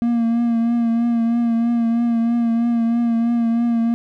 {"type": "tone with vibrato", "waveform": "triangle", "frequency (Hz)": 233.1, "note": "A#3", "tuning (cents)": 0, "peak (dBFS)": -13, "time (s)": [0.02, 3.94], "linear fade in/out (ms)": 0, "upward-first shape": "triangle", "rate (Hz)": 3.1, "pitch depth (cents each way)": 37, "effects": []}